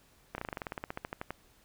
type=slowing click train; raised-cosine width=0.5 ms; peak=-21 dBFS; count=18; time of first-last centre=0.35-1.306 s; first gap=31 ms; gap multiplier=1.07; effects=pink hiss -64 dBFS RMS until 1.64 s